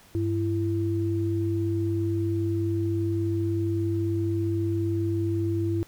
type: tone pair together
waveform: sine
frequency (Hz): 100 / 335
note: G2 / E4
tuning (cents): +35 / +28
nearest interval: octave + major sixth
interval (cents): 2093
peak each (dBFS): -26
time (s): 0.15-5.83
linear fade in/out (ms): 0
effects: pink hiss -54 dBFS RMS until 5.87 s